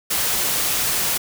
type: noise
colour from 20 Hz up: white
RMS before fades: -21 dBFS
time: 0.1-1.18 s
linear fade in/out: 10 ms
effects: none